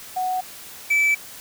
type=tone pair in turn; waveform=sine / triangle; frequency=740 / 2312 Hz; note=F#5 / D7; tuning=0 / -28 cents; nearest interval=octave + minor sixth; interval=1972 cents; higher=second; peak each=-21 / -14 dBFS; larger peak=second; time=0.16-0.41 / 0.9-1.15 s; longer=neither; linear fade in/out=10 ms; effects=white hiss -40 dBFS RMS until 1.4 s